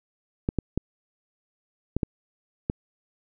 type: clicks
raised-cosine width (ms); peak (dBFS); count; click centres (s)
3; -11; 6; 0.489 / 0.587 / 0.776 / 1.966 / 2.032 / 2.699
effects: none